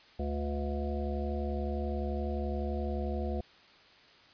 harmonic tone with a mistuned harmonic, 71.6 Hz, D2, 43 cents flat, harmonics 1 / 3 / 5 / 7 / 9 / 10, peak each -33 / -38 / -40 / -41 / -43 / -43 dBFS, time 0.19-3.41 s, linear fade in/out 5 ms, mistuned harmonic 3, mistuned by +17 cents, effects white hiss -58 dBFS RMS until 4.33 s + resampled to 11025 Hz

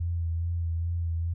sine tone with vibrato, 84.2 Hz, E2, 37 cents sharp, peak -26 dBFS, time 0-1.34 s, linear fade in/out 10 ms, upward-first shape sine, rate 2.4 Hz, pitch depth 30 cents each way, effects none

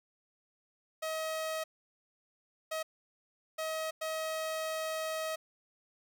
sawtooth tone bursts at uneven times, 635 Hz, D#5, 35 cents sharp, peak -30 dBFS, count 4, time 1.02-1.64 / 2.71-2.83 / 3.58-3.91 / 4.01-5.36 s, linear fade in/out 10 ms, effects none

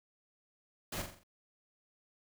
pink noise with echo, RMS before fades -39 dBFS, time 0.92-1.02 s, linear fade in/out 5 ms, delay 43 ms, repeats 5, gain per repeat -6 dB, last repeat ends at 1.235 s, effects none

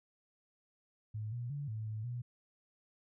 sine tone with pitch steps, 107.6 / 120.4 / 143.4 / 109.4 / 108.5 / 121.6 Hz, A2 / B2 / D3 / A2 / A2 / B2, -38 / -44 / -41 / -9 / -24 / -26 cents, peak -37 dBFS, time 1.14-2.22 s, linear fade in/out 10 ms, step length 180 ms, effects none

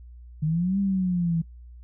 sine exponential two-way sweep, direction up then down, 150 to 200 to 162.7 Hz, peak -21 dBFS, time 0.42-1.42 s, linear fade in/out 10 ms, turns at 0.79 s, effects noise-tail reverb RT60 0.1 s tail -24 dB re dry + added 60 Hz sine -42 dBFS peak until 1.83 s

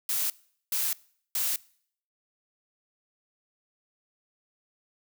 blue noise bursts, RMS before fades -28 dBFS, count 3, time 0.09-1.56 s, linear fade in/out 2 ms, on 210 ms, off 420 ms, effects noise-tail reverb RT60 0.6 s tail -23 dB re dry

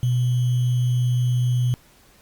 sine tone with sample-and-hold, 123.47 Hz, B2, in tune, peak -17 dBFS, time 0.03-1.74 s, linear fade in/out 0 ms, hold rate 3150 Hz, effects pink hiss -54 dBFS RMS until 2.21 s + Opus 48 kbps

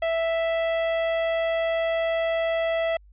45% pulse tone, 659.3 Hz, E5, in tune, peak -22 dBFS, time 0.02-2.97 s, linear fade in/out 5 ms, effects added 50 Hz sine -49 dBFS peak until 3.12 s + resampled to 8000 Hz

